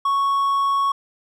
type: tone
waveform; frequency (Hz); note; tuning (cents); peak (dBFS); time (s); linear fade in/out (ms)
triangle; 1108.7; C#6; 0; -15; 0.05-0.92; 5
effects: none